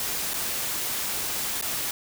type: noise with dropouts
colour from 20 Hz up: white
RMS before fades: -29 dBFS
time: 0-1.91 s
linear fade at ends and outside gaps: 2 ms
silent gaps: 0.336-0.34 / 1.613-1.623 s
effects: none